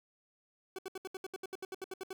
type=tone bursts; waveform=40% pulse; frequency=378.4 Hz; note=F#4; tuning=39 cents sharp; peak=-38 dBFS; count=15; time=0.76-2.13 s; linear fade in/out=2 ms; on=26 ms; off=70 ms; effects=none